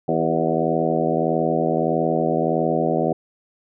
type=harmonic tone with a mistuned harmonic; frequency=81.6 Hz; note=E2; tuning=17 cents flat; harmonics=2 / 3 / 4 / 5 / 6 / 7 / 8 / 9; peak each=-26 / -26 / -26 / -26 / -26 / -26 / -26 / -26 dBFS; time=0.08-3.13 s; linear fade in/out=5 ms; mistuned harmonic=5; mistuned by=-43 cents; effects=none